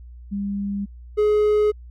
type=tone pair in turn; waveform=sine / triangle; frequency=200.5 / 421.2 Hz; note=G3 / G#4; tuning=+39 / +24 cents; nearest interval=octave + minor second; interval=1285 cents; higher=second; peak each=-23 / -13 dBFS; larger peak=second; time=0.31-0.86 / 1.17-1.72 s; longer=neither; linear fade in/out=20 ms; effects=added 60 Hz sine -38 dBFS peak until 1.9 s